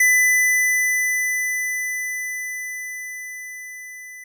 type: tone with level ramp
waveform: square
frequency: 2000 Hz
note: B6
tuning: 21 cents sharp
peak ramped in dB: -13 to -37 dBFS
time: 0-4.24 s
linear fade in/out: 5 ms
effects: none